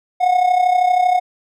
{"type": "tone with amplitude modulation", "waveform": "triangle", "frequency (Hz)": 727, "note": "F#5", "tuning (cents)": -31, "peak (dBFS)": -7, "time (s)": [0.2, 1.2], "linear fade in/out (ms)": 20, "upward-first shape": "sine", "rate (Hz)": 32.7, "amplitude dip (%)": 65, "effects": []}